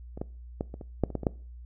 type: clicks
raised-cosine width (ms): 2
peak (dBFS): -26 / -18 / -16 / -26 / -27 / -10 / -26 / -16 / -22 / -10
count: 10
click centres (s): 0.175 / 0.215 / 0.609 / 0.741 / 0.812 / 1.037 / 1.103 / 1.153 / 1.233 / 1.268
effects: noise-tail reverb RT60 0.4 s tail -22 dB re dry + added 60 Hz sine -42 dBFS peak until 1.65 s